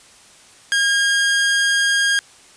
sawtooth tone, 1622 Hz, G#6, 41 cents flat, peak -11 dBFS, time 0.72-2.19 s, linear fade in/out 0 ms, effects white hiss -47 dBFS RMS until 2.56 s + resampled to 22050 Hz

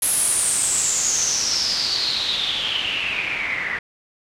white noise with low-pass filter sweep, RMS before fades -22 dBFS, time 0.02-3.79 s, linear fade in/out 5 ms, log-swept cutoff 11000 to 1900 Hz, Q 9.1, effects none

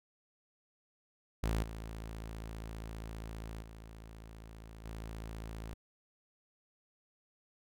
sawtooth tone with level steps, 55 Hz, A1, in tune, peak -27 / -38 / -45 / -38 dBFS, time 1.43-5.74 s, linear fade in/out 5 ms, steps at 1.62 / 3.61 / 4.84 s, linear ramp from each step 20 ms, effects none

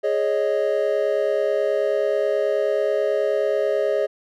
triangle chord, Ab suspended fourth, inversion none, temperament just, 415.3 / 553.7 / 623 Hz, Ab4 / Db5 / Eb5, 0 / -2 / +2 cents, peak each -21 dBFS, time 0.03-4.07 s, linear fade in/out 20 ms, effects none

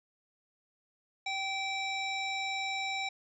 harmonic tone with a mistuned harmonic, 775 Hz, G5, 20 cents flat, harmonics 1 / 3 / 5 / 7 / 9, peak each -37 / -35 / -39 / -48 / -49 dBFS, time 1.26-3.09 s, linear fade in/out 5 ms, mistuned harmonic 9, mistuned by +60 cents, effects none

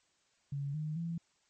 sine tone with pitch steps, 140.9 / 153.65 / 167.56 Hz, C#3 / D#3 / E3, +29 / -21 / +29 cents, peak -34 dBFS, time 0.52-1.18 s, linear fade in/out 5 ms, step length 220 ms, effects white hiss -73 dBFS RMS until 1.49 s + MP3 32 kbps

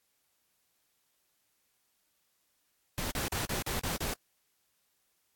pink noise bursts, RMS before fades -34 dBFS, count 7, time 2.98-4.136 s, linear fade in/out 0 ms, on 130 ms, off 41 ms, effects white hiss -75 dBFS RMS until 5.35 s + AAC 64 kbps

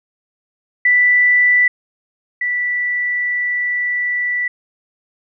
sine tone pair in turn, 1975.5 / 1965.5 Hz, B6 / B6, 0 / -9 cents, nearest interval unison, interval 9 cents, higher first, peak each -9 / -16 dBFS, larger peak first, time 0.85-1.68 / 2.41-4.48 s, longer second, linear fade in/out 5 ms, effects none

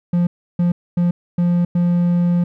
triangle tone bursts at uneven times, 174.61 Hz, F3, in tune, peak -11 dBFS, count 5, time 0.13-0.27 / 0.59-0.72 / 0.97-1.11 / 1.38-1.65 / 1.75-2.44 s, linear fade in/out 5 ms, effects none

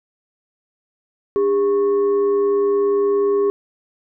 sine tone with frequency modulation, 403.5 Hz, G#4, 50 cents flat, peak -14 dBFS, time 1.36-3.5 s, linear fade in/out 0 ms, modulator 697 Hz, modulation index 0.34, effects none

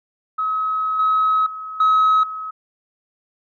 sine tone with level steps, 1279 Hz, D#6, 47 cents sharp, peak -18 / -13 / -28 / -10 / -26 dBFS, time 0.38-2.51 s, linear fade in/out 10 ms, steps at 0.99 / 1.46 / 1.8 / 2.23 s, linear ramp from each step 5 ms, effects tanh soft clip ceiling -10 dBFS

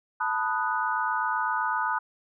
sine chord, B dominant seventh, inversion third, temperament equal, 880 / 987.8 / 1244.5 / 1480 Hz, A5 / B5 / D#6 / F#6, 0 / 0 / 0 / 0 cents, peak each -30 dBFS, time 0.2-1.99 s, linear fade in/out 10 ms, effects none

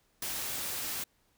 white noise with ADSR envelope, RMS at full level -34 dBFS, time 0.22-1.04 s, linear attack 4 ms, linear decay 6 ms, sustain -2 dB, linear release 6 ms, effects pink hiss -71 dBFS RMS until 1.37 s

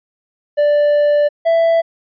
triangle tone pair in turn, 587.3 / 663.4 Hz, D5 / E5, 0 / +11 cents, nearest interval major second, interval 211 cents, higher second, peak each -8 dBFS, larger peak neither, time 0.57-1.29 / 1.45-1.82 s, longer first, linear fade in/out 20 ms, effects resampled to 11025 Hz

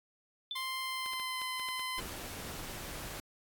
sine tone with exponential decay, 3520 Hz, A7, in tune, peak -33 dBFS, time 0.51-0.68 s, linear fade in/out 1 ms, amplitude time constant 36 ms
15% pulse tone with pitch glide, 1046.5 to 1025.6 Hz, C6 to C6, 0 to -35 cents, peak -29 dBFS, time 0.55-2 s, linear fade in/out 10 ms, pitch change -35 cents, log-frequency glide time 0.82-1.42 s
clicks, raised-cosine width 0.2 ms, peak -29 dBFS, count 8, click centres 1.061 / 1.134 / 1.198 / 1.417 / 1.597 / 1.687 / 1.795 / 2.094 s
pink noise, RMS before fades -43 dBFS, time 1.98-3.2 s, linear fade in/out 2 ms
effects AAC 64 kbps

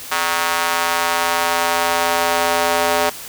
square tone with high-pass filter sweep, 85 Hz, F2, 46 cents flat, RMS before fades -18 dBFS, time 0.11-3.1 s, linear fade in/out 10 ms, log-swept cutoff 1100 to 610 Hz, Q 1.4, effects white hiss -33 dBFS RMS until 3.28 s

